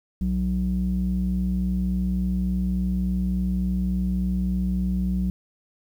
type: tone with low-pass filter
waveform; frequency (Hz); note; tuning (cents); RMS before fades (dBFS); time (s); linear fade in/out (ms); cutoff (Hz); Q
square; 61.74; B1; 0; -24; 0.21-5.3; 0; 200; 4.7
effects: 9-bit